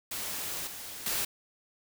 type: noise with level steps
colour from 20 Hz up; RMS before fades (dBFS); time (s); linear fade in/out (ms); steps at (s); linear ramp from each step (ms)
white; -36 / -42 / -31; 0.11-1.25; 5; 0.67 / 1.06; 2
effects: none